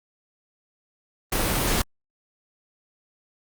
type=noise; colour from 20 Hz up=pink; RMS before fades=-23 dBFS; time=1.32-1.82 s; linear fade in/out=5 ms; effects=Opus 32 kbps